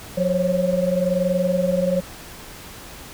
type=tone cluster; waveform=sine; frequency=180.5 / 534 / 555 Hz; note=F#3 / C5 / C#5; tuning=-43 / +35 / +2 cents; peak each=-22 dBFS; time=0.17-2.01 s; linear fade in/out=10 ms; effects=pink hiss -39 dBFS RMS until 3.13 s